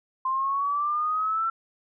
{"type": "exponential sweep", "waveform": "sine", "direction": "up", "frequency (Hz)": [1041, 1349], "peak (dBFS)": -23, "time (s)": [0.25, 1.5], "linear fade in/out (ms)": 5, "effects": []}